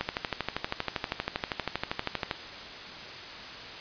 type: click train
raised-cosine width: 0.3 ms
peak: -12 dBFS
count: 30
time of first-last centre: 0.01-2.312 s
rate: 12.6 Hz
effects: white hiss -41 dBFS RMS until 3.8 s + resampled to 11025 Hz